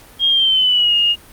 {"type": "tone with pitch glide", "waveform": "sine", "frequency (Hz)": [3234, 2848], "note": ["G#7", "F7"], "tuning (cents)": [-47, 33], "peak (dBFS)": -11, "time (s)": [0.19, 1.16], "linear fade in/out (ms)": 50, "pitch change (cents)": -220, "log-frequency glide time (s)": [0.29, 0.95], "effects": ["pink hiss -43 dBFS RMS until 1.32 s", "Opus 48 kbps"]}